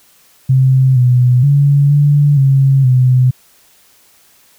sine tone with pitch steps, 131.4 / 124.5 / 142.1 / 145.1 / 135.8 / 127.3 Hz, C3 / B2 / C#3 / D3 / C#3 / C3, +8 / +14 / +43 / -21 / -35 / -47 cents, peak -6 dBFS, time 0.49-3.31 s, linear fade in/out 10 ms, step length 470 ms, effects white hiss -49 dBFS RMS until 4.58 s

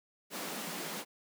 pink high-pass noise, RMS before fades -40 dBFS, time 0.3-1.05 s, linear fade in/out 50 ms, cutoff 160 Hz, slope 96 dB/octave, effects none

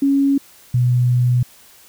sine tone pair in turn, 277.2 / 123.48 Hz, C#4 / B2, 0 / 0 cents, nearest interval octave + major second, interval 1400 cents, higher first, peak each -12 dBFS, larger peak neither, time 0.02-0.38 / 0.74-1.43 s, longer second, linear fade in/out 5 ms, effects white hiss -47 dBFS RMS until 1.88 s

